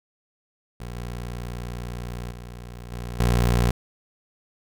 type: tone with level steps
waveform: 20% pulse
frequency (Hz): 59.9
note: A#1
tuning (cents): +48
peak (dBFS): -28 / -26 / -32 / -26 / -13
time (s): 0.8-3.71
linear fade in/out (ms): 5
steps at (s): 0.96 / 2.31 / 2.92 / 3.2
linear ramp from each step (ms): 2
effects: none